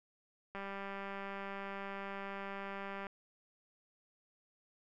click train, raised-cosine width 0.5 ms, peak -29 dBFS, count 497, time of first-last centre 0.55-3.068 s, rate 197 Hz, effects none

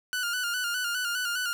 sawtooth tone with vibrato, 1449 Hz, F#6, 37 cents flat, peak -24 dBFS, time 0.13-1.53 s, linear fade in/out 0 ms, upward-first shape square, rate 4.9 Hz, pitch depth 51 cents each way, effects 11-bit

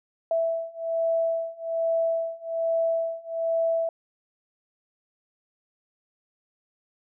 sine beating tone pair, 659.3 / 660.5 Hz, E5 / E5, 0 / +3 cents, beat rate 1.2 Hz, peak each -27 / -26 dBFS, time 0.31-3.89 s, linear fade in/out 2 ms, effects none

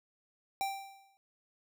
square tone with exponential decay, 784 Hz, G5, in tune, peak -30 dBFS, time 0.61-1.17 s, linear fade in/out 0 ms, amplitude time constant 120 ms, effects none

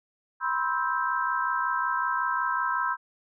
sine chord, C major seventh, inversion third, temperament just, 981.1 / 1046.5 / 1308.1 / 1569.8 Hz, B5 / C6 / E6 / G6, -12 / 0 / -14 / +2 cents, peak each -30 dBFS, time 0.4-2.97 s, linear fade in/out 50 ms, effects none

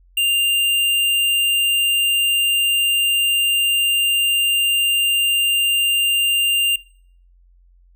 sine tone with hard clipping, 2794 Hz, F7, in tune, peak -16 dBFS, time 0.17-6.76 s, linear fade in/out 5 ms, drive 18 dB, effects noise-tail reverb RT60 0.6 s tail -23 dB re dry + added 44 Hz sine -49 dBFS peak until 7.95 s

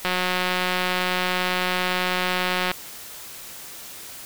click train, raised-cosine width 0.3 ms, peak -7 dBFS, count 486, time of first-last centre 0.05-2.715 s, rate 182 Hz, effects white hiss -39 dBFS RMS until 4.25 s

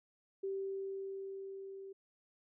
sine tone with level ramp, 388.9 Hz, G4, 14 cents flat, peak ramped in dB -35 to -46 dBFS, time 0.43-1.93 s, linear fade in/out 10 ms, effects none

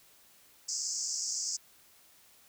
white band-pass noise, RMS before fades -35 dBFS, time 0.68-1.57 s, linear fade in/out 10 ms, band 4900 to 7600 Hz, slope 96 dB/octave, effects white hiss -61 dBFS RMS until 2.48 s

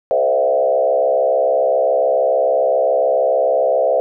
sine tone with frequency modulation, 585 Hz, D5, 7 cents flat, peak -12 dBFS, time 0.11-4 s, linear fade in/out 0 ms, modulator 67 Hz, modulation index 1.7, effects none

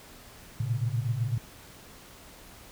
sine tone cluster, 112 / 120 / 137.7 Hz, A2 / B2 / C#3, +31 / -49 / -11 cents, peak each -29 / -31 / -33 dBFS, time 0.6-1.38 s, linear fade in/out 5 ms, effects pink hiss -50 dBFS RMS until 2.71 s

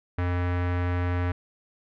square tone with low-pass filter, 88.8 Hz, F2, 29 cents sharp, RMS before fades -26 dBFS, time 0.18-1.32 s, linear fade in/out 5 ms, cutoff 1900 Hz, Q 1.7, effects none

